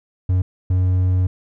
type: tone bursts at uneven times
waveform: triangle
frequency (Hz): 91.9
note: F#2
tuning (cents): -11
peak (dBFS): -12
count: 2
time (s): 0.29-0.42 / 0.7-1.27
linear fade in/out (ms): 5
effects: none